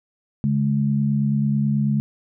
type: tone pair together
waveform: sine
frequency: 141.6 / 210.8 Hz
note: C#3 / G#3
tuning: +37 / +26 cents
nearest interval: perfect fifth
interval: 689 cents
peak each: -20 dBFS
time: 0.44-2 s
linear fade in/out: 0 ms
effects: none